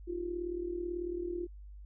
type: tone with amplitude modulation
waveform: sine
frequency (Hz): 349.2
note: F4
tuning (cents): 0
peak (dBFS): -31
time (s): 0.07-1.47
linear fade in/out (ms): 20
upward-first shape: sine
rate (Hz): 38.2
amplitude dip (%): 70
effects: added 50 Hz sine -46 dBFS peak until 1.85 s